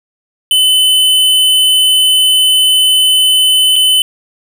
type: tone with dropouts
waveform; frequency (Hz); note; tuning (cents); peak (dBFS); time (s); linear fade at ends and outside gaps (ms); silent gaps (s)
square; 3027; F#7; +39; -7; 0.51-4.02; 1; 3.758-3.762
effects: none